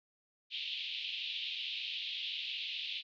white band-pass noise, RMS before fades -40 dBFS, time 0.5-3.03 s, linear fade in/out 50 ms, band 2600 to 3800 Hz, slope 48 dB/octave, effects none

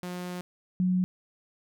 sawtooth / sine tone pair in turn, 179.1 / 182.97 Hz, F3 / F#3, +44 / -19 cents, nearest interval unison, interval 37 cents, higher second, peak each -30 / -22 dBFS, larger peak second, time 0.03-0.41 / 0.8-1.04 s, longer first, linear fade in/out 0 ms, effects none

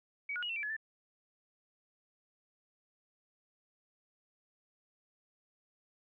sine tone with pitch steps, 2265 / 1449 / 2898 / 2699 / 2334 / 1702 / 1768 Hz, C#7 / F#6 / F#7 / E7 / D7 / G#6 / A6, +37 / -37 / -37 / +40 / -11 / +42 / +8 cents, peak -35 dBFS, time 0.29-0.766 s, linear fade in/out 5 ms, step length 68 ms, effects none

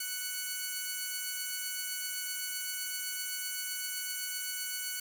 5% pulse tone pair together, 1484.6 / 2223 Hz, F#6 / C#7, +5 / +4 cents, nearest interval perfect fifth, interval 699 cents, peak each -25 / -30 dBFS, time 0-5 s, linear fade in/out 5 ms, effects 9-bit

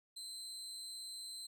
30% pulse tone with amplitude modulation, 4079 Hz, C8, 45 cents flat, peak -40 dBFS, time 0.16-1.47 s, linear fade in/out 10 ms, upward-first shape sine, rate 198 Hz, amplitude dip 50%, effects none

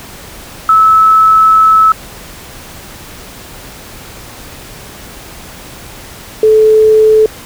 sine tone pair in turn, 1302 / 434.5 Hz, E6 / A4, -22 / -22 cents, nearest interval octave + perfect fifth, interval 1900 cents, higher first, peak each -3 dBFS, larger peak neither, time 0.69-1.92 / 6.43-7.26 s, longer first, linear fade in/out 2 ms, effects pink hiss -31 dBFS RMS until 7.45 s

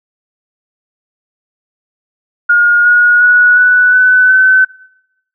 sine tone with pitch steps, 1428 / 1446.3 / 1464.8 / 1483.5 / 1502.5 / 1521.7 Hz, F6 / F#6 / F#6 / F#6 / F#6 / F#6, +38 / -40 / -18 / +4 / +26 / +48 cents, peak -4 dBFS, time 2.49-4.65 s, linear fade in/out 10 ms, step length 360 ms, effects noise-tail reverb RT60 0.8 s tail -22 dB re dry

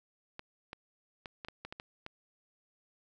clicks, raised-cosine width 0.3 ms, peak -26 dBFS, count 9, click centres 0.394 / 0.731 / 1.258 / 1.448 / 1.485 / 1.65 / 1.725 / 1.799 / 2.064 s, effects none

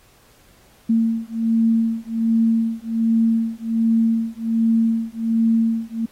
sine beating tone pair, 226.1 / 227.4 Hz, A3 / A#3, +47 / -43 cents, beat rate 1.3 Hz, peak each -19 dBFS, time 0.89-6.06 s, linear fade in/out 10 ms, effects pink hiss -54 dBFS RMS until 6.11 s + AAC 48 kbps

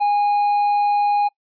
triangle tone, 822 Hz, G#5, 18 cents flat, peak -13 dBFS, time 0-1.29 s, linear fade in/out 20 ms, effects noise-tail reverb RT60 0.1 s tail -24 dB re dry + resampled to 11025 Hz

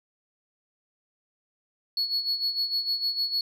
sine tone with tremolo, 4379 Hz, C#8, 22 cents flat, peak -20 dBFS, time 1.97-3.41 s, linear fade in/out 2 ms, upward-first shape sine, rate 6.6 Hz, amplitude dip 75%, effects tanh soft clip ceiling -22 dBFS

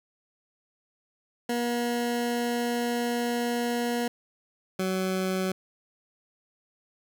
20% pulse tone pair in turn, 239.1 / 187.65 Hz, A#3 / F#3, +44 / +25 cents, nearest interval major third, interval 419 cents, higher first, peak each -21 dBFS, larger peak neither, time 1.49-4.08 / 4.79-5.52 s, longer first, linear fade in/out 5 ms, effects none

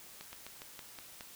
slowing click train, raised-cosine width 0.2 ms, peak -28 dBFS, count 7, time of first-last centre 0.21-1.209 s, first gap 120 ms, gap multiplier 1.13, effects white hiss -53 dBFS RMS until 1.35 s

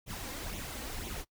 pink noise with flanger, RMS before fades -40 dBFS, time 0.06-1.25 s, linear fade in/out 50 ms, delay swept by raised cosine 0.3 to 3.8 ms, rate 2 Hz, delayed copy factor +0.65, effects noise-tail reverb RT60 0.1 s tail -21 dB re dry

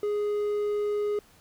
triangle tone, 415.3 Hz, G#4, in tune, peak -23 dBFS, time 0.03-1.19 s, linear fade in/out 2 ms, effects pink hiss -58 dBFS RMS until 1.4 s

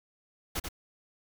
pink noise with echo, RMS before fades -32 dBFS, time 0.55-0.6 s, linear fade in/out 10 ms, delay 88 ms, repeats 1, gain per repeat -5 dB, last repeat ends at 0.688 s, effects none

